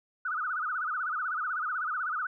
sine tone with vibrato, 1353 Hz, E6, 45 cents sharp, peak -29 dBFS, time 0.25-2.27 s, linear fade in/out 5 ms, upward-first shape sine, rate 16 Hz, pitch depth 200 cents each way, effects none

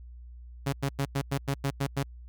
sawtooth tone bursts, 138.59 Hz, C#3, in tune, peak -22 dBFS, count 9, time 0.66-2.033 s, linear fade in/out 10 ms, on 69 ms, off 94 ms, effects added 60 Hz sine -43 dBFS peak until 2.28 s

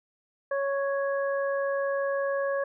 harmonic tone, 554.4 Hz, C#5, in tune, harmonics 1 / 2 / 3, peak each -26 / -35 / -35 dBFS, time 0.51-2.64 s, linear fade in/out 5 ms, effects none

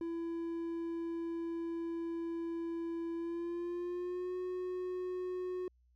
triangle tone with pitch glide, 334.5 to 364.8 Hz, E4 to F#4, +25 to -24 cents, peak -34 dBFS, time 0.01-5.68 s, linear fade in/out 2 ms, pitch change +151 cents, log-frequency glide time 3.15-4.36 s, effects added 61 Hz sine -66 dBFS peak until 5.95 s

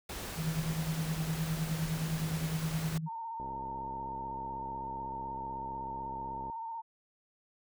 pink noise, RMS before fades -41 dBFS, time 0.09-2.98 s, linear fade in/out 5 ms
sine tone with tremolo, 159.7 Hz, D#3, 45 cents sharp, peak -28 dBFS, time 0.36-3.09 s, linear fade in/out 50 ms, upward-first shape triangle, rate 9.7 Hz, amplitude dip 75%
sine tone with vibrato, 910 Hz, A#5, 42 cents flat, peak -37 dBFS, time 3.06-6.82 s, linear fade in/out 20 ms, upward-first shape square, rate 16 Hz, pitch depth 27 cents each way
click train, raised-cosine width 2 ms, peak -33 dBFS, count 208, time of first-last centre 3.4-6.499 s, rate 66.8 Hz
effects none

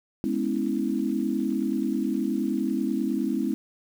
sine chord, C# minor seventh, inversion second, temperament equal with one note detuned, 207.7 / 246.9 / 277.2 / 325.8 Hz, G#3 / B3 / C#4 / E4, 0 / 0 / 0 / -20 cents, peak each -29 dBFS, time 0.24-3.54 s, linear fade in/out 0 ms, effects 8-bit

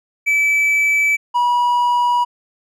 triangle tone pair in turn, 2306 / 969.6 Hz, D7 / B5, -32 / -32 cents, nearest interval octave + minor third, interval 1500 cents, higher first, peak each -11 dBFS, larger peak neither, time 0.26-1.17 / 1.34-2.25 s, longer neither, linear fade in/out 20 ms, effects none

